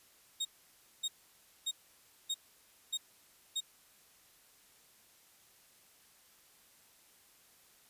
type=tone bursts; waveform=30% pulse; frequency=3729 Hz; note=A#7; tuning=in tune; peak=-30 dBFS; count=6; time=0.4-3.606 s; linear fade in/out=10 ms; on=51 ms; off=580 ms; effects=white hiss -64 dBFS RMS until 7.89 s + resampled to 32000 Hz